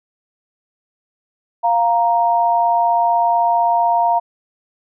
sine tone pair together, 698.5 / 934.3 Hz, F5 / A#5, 0 / +4 cents, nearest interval perfect fourth, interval 504 cents, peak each -15 dBFS, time 1.63-4.2 s, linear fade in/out 20 ms, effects none

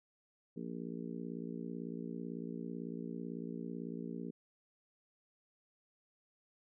harmonic tone, 58 Hz, A#1, 8 cents flat, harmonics 3 / 4 / 5 / 6 / 7 / 8, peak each -45 / -44 / -47 / -54 / -49 / -53 dBFS, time 0.56-4.31 s, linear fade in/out 10 ms, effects none

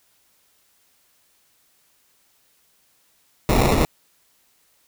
pink noise with sample-and-hold, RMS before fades -17 dBFS, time 3.49-3.85 s, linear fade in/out 0 ms, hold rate 1575 Hz, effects white hiss -62 dBFS RMS until 4.87 s

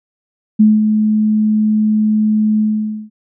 sine tone with ADSR envelope, 214.5 Hz, A3, 44 cents flat, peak -4 dBFS, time 0.59-3.1 s, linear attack 14 ms, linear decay 200 ms, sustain -6 dB, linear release 500 ms, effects none

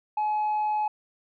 sine tone, 849 Hz, G#5, 38 cents sharp, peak -21 dBFS, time 0.17-0.88 s, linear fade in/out 5 ms, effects tanh soft clip ceiling -22 dBFS

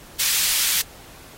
pink high-pass noise, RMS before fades -21 dBFS, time 0.19-0.82 s, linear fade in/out 10 ms, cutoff 2900 Hz, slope 12 dB/octave, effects pink hiss -45 dBFS RMS until 1.37 s + AAC 48 kbps

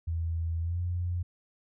sine tone with pitch glide, 82.7 to 88.13 Hz, E2 to F2, +6 to +16 cents, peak -28 dBFS, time 0.07-1.23 s, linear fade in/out 10 ms, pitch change +110 cents, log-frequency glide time 0.61-0.8 s, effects none

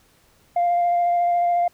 sine tone with vibrato, 698.5 Hz, F5, in tune, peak -15 dBFS, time 0.56-1.68 s, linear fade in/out 5 ms, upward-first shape square, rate 14 Hz, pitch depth 9 cents each way, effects tanh soft clip ceiling -14 dBFS + pink hiss -58 dBFS RMS until 1.73 s

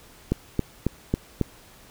click train, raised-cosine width 3 ms, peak -8 dBFS, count 5, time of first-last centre 0.32-1.413 s, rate 3.66 Hz, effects pink hiss -51 dBFS RMS until 1.9 s

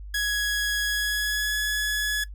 sawtooth tone with pitch glide, 1669 to 1694.3 Hz, G#6 to G#6, +8 to +34 cents, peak -20 dBFS, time 0.14-2.24 s, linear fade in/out 5 ms, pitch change +26 cents, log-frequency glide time 0.83-1.57 s, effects noise-tail reverb RT60 0.1 s tail -19 dB re dry + added 50 Hz sine -36 dBFS peak until 2.34 s

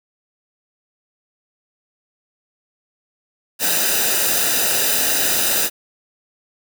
white noise with comb filter, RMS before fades -18 dBFS, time 3.59-5.7 s, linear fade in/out 50 ms, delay 0.91 ms, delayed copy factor -0.7, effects none

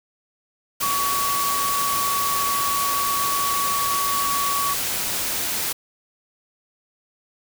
sine tone in noise, 1128 Hz, C#6, 30 cents sharp, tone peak -22 dBFS, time 0.82-4.74 s, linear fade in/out 10 ms, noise white, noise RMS -25 dBFS, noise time 0.8-5.73 s, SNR 0 dB, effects none

